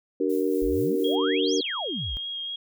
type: chord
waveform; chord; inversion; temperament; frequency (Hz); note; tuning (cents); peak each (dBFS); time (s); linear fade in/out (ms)
sine; D augmented; none; equal with one note detuned; 293.7 / 379.7 / 466.2; D4 / F#4 / A#4; 0 / +45 / 0; -26; 0.2-1.61; 5
type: noise with tremolo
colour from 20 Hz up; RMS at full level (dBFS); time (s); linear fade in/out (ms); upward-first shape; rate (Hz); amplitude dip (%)
violet; -44; 0.29-1.16; 10; sine; 4.3; 45
type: exponential two-way sweep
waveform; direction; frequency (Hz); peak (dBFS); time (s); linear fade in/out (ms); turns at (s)
sine; up then down; 41.2 to 6645 to 41.2; -30; 0.62-2.17; 0; 1.55
type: tone with vibrato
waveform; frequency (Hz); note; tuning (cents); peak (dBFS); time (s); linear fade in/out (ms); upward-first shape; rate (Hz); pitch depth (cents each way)
sine; 3261; G#7; -32; -30; 1.04-2.56; 5; sine; 4.2; 15
effects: none